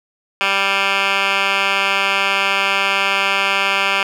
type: tone with band-pass filter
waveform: 10% pulse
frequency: 196.3 Hz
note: G3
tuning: 3 cents sharp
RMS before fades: -17 dBFS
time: 0.41-4.03 s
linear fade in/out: 0 ms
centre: 2200 Hz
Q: 3.2
effects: 7-bit